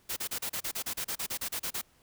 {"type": "noise bursts", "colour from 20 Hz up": "white", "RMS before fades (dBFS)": -34, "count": 16, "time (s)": [0.09, 1.816], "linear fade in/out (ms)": 10, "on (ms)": 76, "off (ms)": 34, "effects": ["pink hiss -65 dBFS RMS until 2.02 s"]}